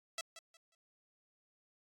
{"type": "tone with echo", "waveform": "5% pulse", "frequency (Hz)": 659, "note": "E5", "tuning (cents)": -1, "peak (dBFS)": -27, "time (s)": [0.18, 0.21], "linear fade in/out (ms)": 2, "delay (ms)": 180, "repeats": 3, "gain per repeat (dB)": -12, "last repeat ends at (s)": 0.75, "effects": ["AAC 48 kbps"]}